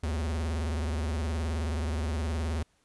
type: tone with vibrato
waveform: square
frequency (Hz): 77.7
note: D#2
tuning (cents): -2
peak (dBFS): -29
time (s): 0.03-2.63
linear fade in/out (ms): 5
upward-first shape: sine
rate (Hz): 19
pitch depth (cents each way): 160
effects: pink hiss -69 dBFS RMS until 2.84 s + resampled to 24000 Hz